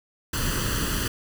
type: noise with comb filter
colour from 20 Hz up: pink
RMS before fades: -26 dBFS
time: 0.33-1.08 s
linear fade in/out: 5 ms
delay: 0.66 ms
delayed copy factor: +0.75
effects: none